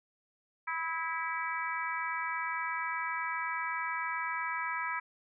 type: harmonic tone with a mistuned harmonic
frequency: 328.3 Hz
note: E4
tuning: 7 cents flat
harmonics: 3 / 4 / 5 / 6 / 7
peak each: -37 / -38 / -39 / -40 / -40 dBFS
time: 0.67-5 s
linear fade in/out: 10 ms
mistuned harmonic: 4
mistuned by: -32 cents
effects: none